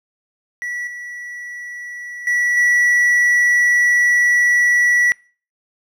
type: tone with level steps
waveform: triangle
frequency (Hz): 1946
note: B6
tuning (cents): -26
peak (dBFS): -21 / -27 / -13 / -10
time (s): 0.62-5.12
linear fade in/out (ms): 0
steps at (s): 0.87 / 2.27 / 2.57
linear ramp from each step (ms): 2
effects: noise-tail reverb RT60 0.4 s tail -25 dB re dry

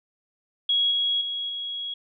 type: tone with level steps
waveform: sine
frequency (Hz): 3319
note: G#7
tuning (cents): -2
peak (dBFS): -19 / -21 / -27 / -29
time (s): 0.69-1.94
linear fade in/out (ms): 5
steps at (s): 0.91 / 1.21 / 1.49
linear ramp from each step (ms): 2
effects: none

